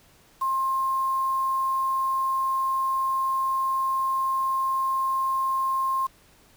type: tone with quantisation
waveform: sine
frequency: 1062 Hz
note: C6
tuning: 25 cents sharp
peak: -22 dBFS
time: 0.41-6.07 s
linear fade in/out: 10 ms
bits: 7
effects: pink hiss -57 dBFS RMS until 6.56 s